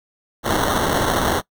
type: noise with sample-and-hold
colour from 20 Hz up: white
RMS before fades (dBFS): -19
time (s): 0.43-1.42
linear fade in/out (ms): 50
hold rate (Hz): 2450
effects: noise-tail reverb RT60 0.1 s tail -21 dB re dry